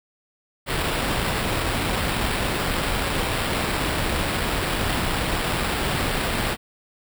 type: noise with sample-and-hold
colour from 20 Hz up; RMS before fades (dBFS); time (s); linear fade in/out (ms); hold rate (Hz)
pink; -24; 0.66-6.57; 50; 6300
effects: none